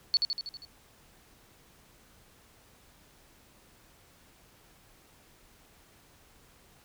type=tone with echo; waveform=sine; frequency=4435 Hz; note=C#8; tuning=in tune; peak=-20 dBFS; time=0.14-0.17 s; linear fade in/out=0 ms; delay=80 ms; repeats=6; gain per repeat=-4 dB; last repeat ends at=0.65 s; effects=pink hiss -60 dBFS RMS until 6.84 s